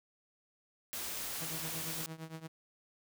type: noise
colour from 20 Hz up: white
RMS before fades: -40 dBFS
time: 0.93-2.06 s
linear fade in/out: 0 ms
type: tone with tremolo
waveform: sawtooth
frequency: 160.8 Hz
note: E3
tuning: 43 cents flat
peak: -36 dBFS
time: 1.4-2.48 s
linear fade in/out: 20 ms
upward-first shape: triangle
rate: 8.7 Hz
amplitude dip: 90%
effects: none